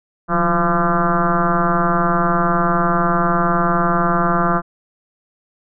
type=tone with frequency modulation; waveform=sine; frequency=686 Hz; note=F5; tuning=31 cents flat; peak=-13 dBFS; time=0.28-4.62 s; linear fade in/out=50 ms; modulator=169 Hz; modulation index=4.3; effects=none